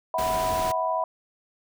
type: chord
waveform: sine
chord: E suspended second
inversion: none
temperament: equal with one note detuned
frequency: 647.2 / 740 / 987.8 Hz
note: E5 / F#5 / B5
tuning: -32 / 0 / 0 cents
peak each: -27 / -30 / -26 dBFS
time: 0.14-1.04 s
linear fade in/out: 2 ms
type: noise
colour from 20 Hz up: pink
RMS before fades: -33 dBFS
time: 0.18-0.72 s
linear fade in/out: 5 ms
effects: none